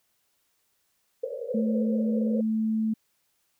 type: band-pass noise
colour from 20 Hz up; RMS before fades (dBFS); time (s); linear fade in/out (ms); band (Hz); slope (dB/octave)
pink; -33; 1.23-2.41; 5; 470 to 540; 96
type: tone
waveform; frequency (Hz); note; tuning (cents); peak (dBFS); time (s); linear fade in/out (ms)
sine; 219.8; A3; -2; -23; 1.54-2.94; 10
effects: white hiss -72 dBFS RMS until 3.59 s